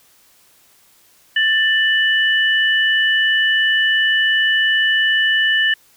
sine tone pair together, 1771.4 / 2960 Hz, A6 / F#7, +11 / 0 cents, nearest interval major sixth, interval 889 cents, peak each -14 / -18 dBFS, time 1.36-5.74 s, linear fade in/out 5 ms, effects white hiss -53 dBFS RMS until 5.96 s

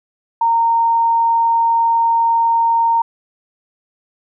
sine tone, 922 Hz, A#5, 19 cents flat, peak -11 dBFS, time 0.41-3.02 s, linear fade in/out 5 ms, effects none

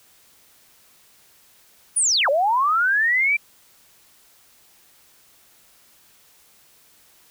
sine linear two-way sweep, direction down then up, 9980 to 527 to 2369 Hz, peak -16 dBFS, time 1.96-3.37 s, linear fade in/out 10 ms, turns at 2.29 s, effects white hiss -55 dBFS RMS until 7.3 s

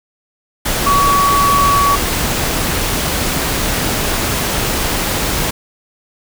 sine tone in noise, 1131 Hz, C#6, 34 cents sharp, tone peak -10 dBFS, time 0.86-1.96 s, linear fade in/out 10 ms, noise pink, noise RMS -17 dBFS, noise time 0.65-5.51 s, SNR +4 dB, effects none

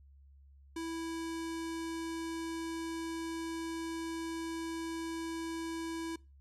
square tone with low-pass filter, 329.1 Hz, E4, 3 cents flat, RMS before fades -39 dBFS, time 0.76-6.16 s, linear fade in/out 5 ms, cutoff 9500 Hz, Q 1.2, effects noise-tail reverb RT60 0.3 s tail -23 dB re dry + added 69 Hz sine -56 dBFS peak until 6.4 s

